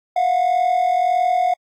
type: tone pair together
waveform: triangle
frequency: 683.3 / 725 Hz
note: F5 / F#5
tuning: -38 / -35 cents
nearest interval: minor second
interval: 103 cents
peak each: -18 / -13 dBFS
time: 0.16-1.54 s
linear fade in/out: 5 ms
effects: tanh soft clip ceiling -9 dBFS + AAC 64 kbps